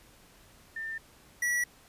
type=tone pair in turn; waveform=sine / square; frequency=1796 / 1939.2 Hz; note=A6 / B6; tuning=+35 / -32 cents; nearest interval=minor second; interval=133 cents; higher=second; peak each=-34 / -27 dBFS; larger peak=second; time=0.76-0.98 / 1.42-1.64 s; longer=neither; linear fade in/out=5 ms; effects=pink hiss -58 dBFS RMS until 1.88 s + resampled to 32000 Hz